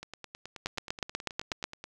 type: two click trains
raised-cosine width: 0.2 ms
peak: -13 / -24 dBFS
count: 9 / 18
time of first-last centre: 0.66-1.64 / 0.03-1.84 s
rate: 8.16 / 9.39 Hz
effects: none